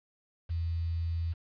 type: tone with quantisation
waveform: sine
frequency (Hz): 83.5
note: E2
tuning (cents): +23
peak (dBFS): -29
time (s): 0.49-1.34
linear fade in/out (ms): 20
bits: 9
effects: resampled to 11025 Hz